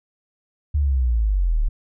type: linear sweep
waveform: sine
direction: down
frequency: 75.4 to 33.37 Hz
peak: -16 dBFS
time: 0.74-1.69 s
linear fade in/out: 10 ms
effects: none